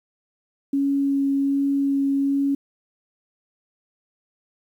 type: tone with vibrato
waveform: sine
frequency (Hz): 277.4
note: C#4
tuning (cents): +1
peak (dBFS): -18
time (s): 0.73-2.55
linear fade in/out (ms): 5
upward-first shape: sine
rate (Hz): 1.3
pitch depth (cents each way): 8
effects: 9-bit